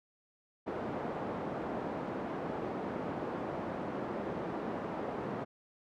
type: band-pass noise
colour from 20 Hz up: pink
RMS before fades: -38 dBFS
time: 0.66-5.45 s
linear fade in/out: 20 ms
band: 210 to 900 Hz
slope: 12 dB/octave
effects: none